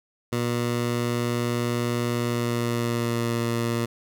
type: tone with pitch glide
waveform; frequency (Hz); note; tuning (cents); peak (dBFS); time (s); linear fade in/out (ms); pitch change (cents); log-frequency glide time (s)
15% pulse; 120 to 117.12; B2 to A#2; -49 to +9; -17; 0.32-3.86; 10; -42; 2.09-3.35
effects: none